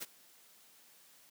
white noise with ADSR envelope, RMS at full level -39 dBFS, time 0-1.3 s, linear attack 24 ms, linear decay 28 ms, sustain -23 dB, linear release 9 ms, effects high-pass 150 Hz 12 dB/octave

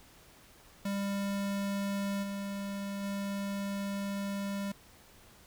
square tone with level steps, 199.1 Hz, G3, 27 cents sharp, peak -32 / -36 / -34 dBFS, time 0.85-4.72 s, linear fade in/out 5 ms, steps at 2.22 / 3.02 s, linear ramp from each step 20 ms, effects pink hiss -58 dBFS RMS until 5.46 s

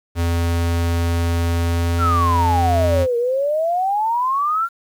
square tone with pitch glide, 84.9 to 86.09 Hz, F2 to F2, -48 to -24 cents, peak -17 dBFS, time 0.15-3.07 s, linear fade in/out 50 ms, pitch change +24 cents, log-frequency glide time 1.67-2.52 s
sine exponential two-way sweep, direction down then up, 1400 to 466.2 to 1400 Hz, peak -16 dBFS, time 1.98-4.69 s, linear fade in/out 50 ms, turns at 3.17 s
effects 8-bit

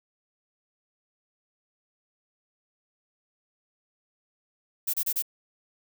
violet noise bursts, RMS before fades -27 dBFS, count 4, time 4.87-5.224 s, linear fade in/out 10 ms, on 66 ms, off 30 ms, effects none

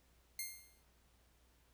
5% pulse tone with exponential decay, 2115 Hz, C7, 18 cents sharp, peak -28 dBFS, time 0.39-0.83 s, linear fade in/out 2 ms, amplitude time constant 95 ms, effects added 60 Hz sine -70 dBFS peak until 1.73 s + pink hiss -73 dBFS RMS until 1.73 s

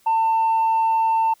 sine tone, 897 Hz, A5, 33 cents sharp, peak -14 dBFS, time 0.06-1.34 s, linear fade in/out 10 ms, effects tanh soft clip ceiling -14 dBFS + white hiss -58 dBFS RMS until 1.4 s

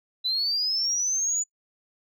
sine linear sweep, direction up, 3951 to 6980 Hz, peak -22 dBFS, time 0.24-1.44 s, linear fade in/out 20 ms, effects noise-tail reverb RT60 0.1 s tail -25 dB re dry + tanh soft clip ceiling -18 dBFS

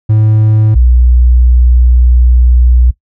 triangle / sine tone pair in turn, 108.3 / 61.08 Hz, A2 / B1, -27 / -18 cents, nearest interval minor seventh, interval 991 cents, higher first, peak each -3 dBFS, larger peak neither, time 0.09-0.75 / 0.75-2.91 s, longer second, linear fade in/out 10 ms, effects noise-tail reverb RT60 0.1 s tail -18 dB re dry

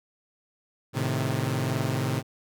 sawtooth chord, A diminished, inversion none, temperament equal with one note detuned, 110 / 131.65 / 155.56 Hz, A2 / C3 / Eb3, 0 / +11 / 0 cents, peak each -26 / -24 / -28 dBFS, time 0.93-2.23 s, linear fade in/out 50 ms, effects none

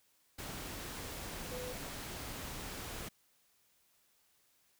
sine tone in noise, 499.7 Hz, B4, 20 cents sharp, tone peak -42 dBFS, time 1.51-1.73 s, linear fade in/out 10 ms, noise pink, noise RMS -44 dBFS, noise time 0.38-3.09 s, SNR -1 dB, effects white hiss -72 dBFS RMS until 4.79 s

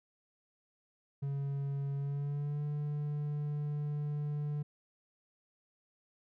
triangle tone with pitch glide, 139.6 to 147.47 Hz, C#3 to D3, +13 to +8 cents, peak -31 dBFS, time 1.22-4.63 s, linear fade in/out 10 ms, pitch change +95 cents, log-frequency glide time 1.96-2.63 s, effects none

